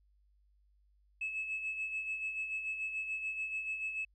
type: tone with tremolo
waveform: sine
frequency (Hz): 2596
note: E7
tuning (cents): -27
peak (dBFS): -32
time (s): 1.21-4.05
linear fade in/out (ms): 5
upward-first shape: sine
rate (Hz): 6.9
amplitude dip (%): 55
effects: tanh soft clip ceiling -30 dBFS + added 50 Hz sine -66 dBFS peak until 4.14 s